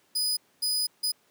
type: tone bursts at uneven times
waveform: sawtooth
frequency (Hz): 4978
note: D#8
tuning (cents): 0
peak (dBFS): -22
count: 3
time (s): 0.15-0.37 / 0.62-0.87 / 1.03-1.12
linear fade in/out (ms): 10
effects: pink hiss -65 dBFS RMS until 1.3 s + high-pass 200 Hz 12 dB/octave